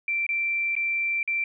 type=tone with dropouts; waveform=sine; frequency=2349 Hz; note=D7; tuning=in tune; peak=-23 dBFS; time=0.08-1.44 s; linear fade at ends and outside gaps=2 ms; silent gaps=0.266-0.29 / 0.753-0.764 / 1.23-1.276 s; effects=none